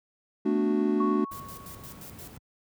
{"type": "chord", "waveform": "triangle", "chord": "B minor seventh", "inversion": "third", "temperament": "equal", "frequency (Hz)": [220, 246.9, 293.7, 370], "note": ["A3", "B3", "D4", "F#4"], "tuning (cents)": [0, 0, 0, 0], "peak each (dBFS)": [-25, -31, -25, -26], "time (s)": [0.45, 1.25], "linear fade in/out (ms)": 10}
{"type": "tone with exponential decay", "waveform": "sine", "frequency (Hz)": 1108.7, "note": "C#6", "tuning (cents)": 0, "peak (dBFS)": -28, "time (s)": [1, 2.29], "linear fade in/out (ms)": 5, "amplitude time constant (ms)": 280}
{"type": "noise with tremolo", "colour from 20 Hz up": "blue", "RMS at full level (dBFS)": -45, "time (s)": [1.31, 2.37], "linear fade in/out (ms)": 10, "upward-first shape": "square", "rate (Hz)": 5.7, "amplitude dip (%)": 75}
{"type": "noise", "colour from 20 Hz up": "brown", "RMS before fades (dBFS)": -40, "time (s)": [1.31, 2.38], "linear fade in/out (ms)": 5}
{"effects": ["high-pass 100 Hz 12 dB/octave"]}